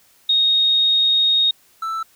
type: tone pair in turn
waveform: sine / triangle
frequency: 3729 / 1323.7 Hz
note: A#7 / E6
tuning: 0 / +7 cents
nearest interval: octave + tritone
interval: 1793 cents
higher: first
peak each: -13 / -20 dBFS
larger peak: first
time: 0.29-1.51 / 1.82-2.03 s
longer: first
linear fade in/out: 5 ms
effects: white hiss -55 dBFS RMS until 2.15 s